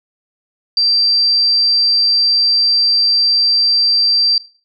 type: tone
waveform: sine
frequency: 4699 Hz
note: D8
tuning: in tune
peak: -10 dBFS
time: 0.77-4.38 s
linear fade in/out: 2 ms
effects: noise-tail reverb RT60 0.4 s tail -19 dB re dry